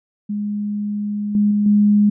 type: tone with level steps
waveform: sine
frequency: 207 Hz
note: G#3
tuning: 5 cents flat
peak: -20 / -12 / -14 / -10 dBFS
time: 0.29-2.1 s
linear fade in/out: 10 ms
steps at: 1.35 / 1.51 / 1.66 s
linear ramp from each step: 2 ms
effects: none